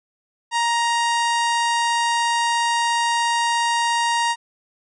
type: harmonic tone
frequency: 937 Hz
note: A#5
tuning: 9 cents sharp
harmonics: 1 / 2 / 3 / 4 / 5 / 6 / 7 / 8 / 9 / 10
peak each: -19 / -25 / -29 / -31 / -33 / -35 / -36 / -37 / -38 / -39 dBFS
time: 0.51-4.36 s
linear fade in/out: 50 ms
effects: none